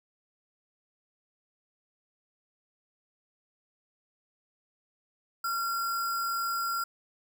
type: tone with sample-and-hold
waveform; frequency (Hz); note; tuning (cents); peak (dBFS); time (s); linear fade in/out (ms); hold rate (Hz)
sine; 1371; F6; -32; -28; 5.44-6.84; 5; 6300
effects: none